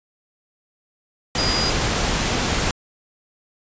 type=tone in noise; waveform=sine; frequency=4894 Hz; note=D#8; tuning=29 cents flat; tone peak=-22 dBFS; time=1.38-1.7 s; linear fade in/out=2 ms; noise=pink; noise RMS=-21 dBFS; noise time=1.35-2.71 s; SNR=-4 dB; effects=resampled to 16000 Hz